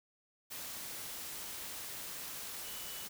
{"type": "tone in noise", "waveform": "sine", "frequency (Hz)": 2960, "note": "F#7", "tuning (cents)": 0, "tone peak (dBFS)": -52, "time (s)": [2.63, 3.07], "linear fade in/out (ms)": 20, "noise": "white", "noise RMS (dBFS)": -44, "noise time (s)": [0.5, 3.09], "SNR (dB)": -11, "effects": []}